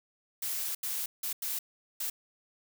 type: noise bursts at uneven times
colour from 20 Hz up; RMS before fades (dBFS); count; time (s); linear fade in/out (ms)
blue; -34; 5; 0.42-0.75 / 0.83-1.06 / 1.23-1.33 / 1.42-1.59 / 2-2.1; 5
effects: none